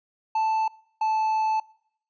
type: tone pair in turn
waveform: triangle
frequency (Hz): 880 / 873.9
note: A5 / A5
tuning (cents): 0 / -12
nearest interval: unison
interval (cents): 12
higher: first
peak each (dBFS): -19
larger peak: neither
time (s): 0.35-0.68 / 1.01-1.6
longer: second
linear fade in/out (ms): 5
effects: noise-tail reverb RT60 0.7 s tail -24 dB re dry + resampled to 16000 Hz